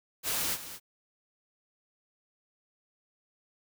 white noise with echo, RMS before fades -31 dBFS, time 0.23-0.58 s, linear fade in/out 50 ms, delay 220 ms, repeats 1, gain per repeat -12 dB, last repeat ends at 0.8 s, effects none

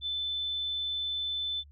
sine tone, 3520 Hz, A7, in tune, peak -30 dBFS, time 0.01-1.64 s, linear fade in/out 50 ms, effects added 72 Hz sine -51 dBFS peak until 1.71 s

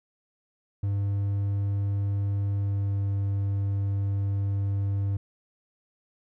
triangle tone with pitch glide, 100 to 99.31 Hz, G2 to G2, +35 to +23 cents, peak -22 dBFS, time 0.83-5.17 s, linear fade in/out 5 ms, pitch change -12 cents, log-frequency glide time 2.59-3.03 s, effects none

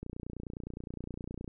click train, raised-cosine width 3 ms, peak -27 dBFS, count 44, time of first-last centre 0.03-1.478 s, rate 29.7 Hz, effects none

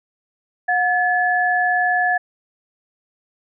sine tone pair together, 723.7 / 1719 Hz, F#5 / A6, -39 / -41 cents, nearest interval octave + minor third, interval 1498 cents, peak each -18 dBFS, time 0.68-2.18 s, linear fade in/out 10 ms, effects none

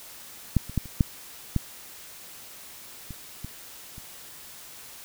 clicks, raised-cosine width 5 ms, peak -7 / -25 / -11 / -29 / -6 / -10 / -25 / -23 / -30 dBFS, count 9, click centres 0.567 / 0.696 / 0.777 / 0.857 / 1.008 / 1.563 / 3.107 / 3.446 / 3.981 s, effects white hiss -45 dBFS RMS until 5.04 s

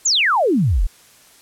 sine exponential sweep, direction down, 7640 to 31.71 Hz, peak -13 dBFS, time 0.05-0.87 s, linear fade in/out 10 ms, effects white hiss -49 dBFS RMS until 1.41 s + low-pass 12000 Hz 12 dB/octave

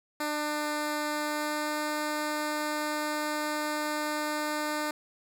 10% pulse tone with pitch glide, 299.5 to 301.6 Hz, D4 to D4, +34 to +46 cents, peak -21 dBFS, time 0.2-4.91 s, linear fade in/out 5 ms, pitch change +12 cents, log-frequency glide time 1.24-1.76 s, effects none

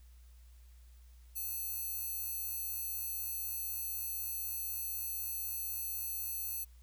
square tone with high-pass filter, 872 Hz, A5, 16 cents flat, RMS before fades -39 dBFS, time 1.35-6.65 s, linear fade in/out 20 ms, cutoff 12000 Hz, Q 0.81, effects added 60 Hz sine -54 dBFS peak until 6.82 s + white hiss -70 dBFS RMS until 6.82 s

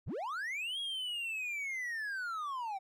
triangle linear two-way sweep, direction up then down, 31 to 3322 to 744 Hz, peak -34 dBFS, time 0.06-2.79 s, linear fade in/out 20 ms, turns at 0.79 s, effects none

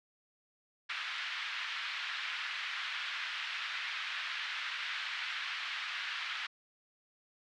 pink band-pass noise, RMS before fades -39 dBFS, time 0.89-6.47 s, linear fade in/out 10 ms, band 1400 to 3700 Hz, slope 24 dB/octave, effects none

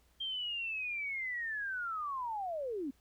sine linear sweep, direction down, 3192 to 250 Hz, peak -35 dBFS, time 0.2-2.91 s, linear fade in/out 10 ms, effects added 60 Hz sine -68 dBFS peak until 3 s + pink hiss -71 dBFS RMS until 3 s

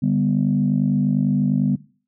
sine chord, G major, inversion second, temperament equal with one note detuned, 146.83 / 198.16 / 246.9 Hz, D3 / G3 / B3, 0 / +19 / 0 cents, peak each -20 dBFS, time 0.02-1.76 s, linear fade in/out 10 ms, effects noise-tail reverb RT60 0.4 s tail -19 dB re dry + tanh soft clip ceiling -8 dBFS

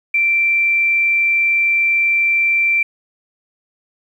sine tone, 2349 Hz, D7, in tune, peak -12 dBFS, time 0.14-2.83 s, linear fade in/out 5 ms, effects 8-bit

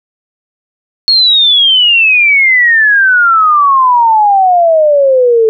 sine exponential sweep, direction down, 4343 to 435.4 Hz, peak -4 dBFS, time 1.08-5.49 s, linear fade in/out 0 ms, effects none

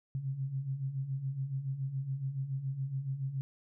sine beating tone pair, 130.1 / 137.2 Hz, C3 / C#3, -9 / -17 cents, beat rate 7.1 Hz, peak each -40 / -34 dBFS, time 0.15-3.41 s, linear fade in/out 0 ms, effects none

